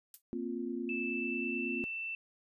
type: noise with exponential decay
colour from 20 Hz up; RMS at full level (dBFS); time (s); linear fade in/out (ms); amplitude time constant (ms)
violet; -42; 0.14-0.22; 2; 17
type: chord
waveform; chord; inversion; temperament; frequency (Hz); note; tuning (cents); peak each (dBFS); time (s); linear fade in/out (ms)
sine; Bb suspended second; none; just; 233.1 / 262.2 / 349.6; Bb3 / C4 / F4; 0 / +4 / +2; -39; 0.33-1.84; 0
type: tone with pitch glide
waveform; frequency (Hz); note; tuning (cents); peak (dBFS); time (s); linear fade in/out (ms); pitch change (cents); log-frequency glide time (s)
sine; 2637 to 2669; E7 to E7; 0 to +21; -36; 0.89-2.15; 2; +21; 1.01-1.74
effects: resampled to 32000 Hz